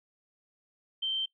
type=tone; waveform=sine; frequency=3123 Hz; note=G7; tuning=7 cents flat; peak=-28 dBFS; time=1.02-1.26 s; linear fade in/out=10 ms; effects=noise-tail reverb RT60 0.1 s tail -20 dB re dry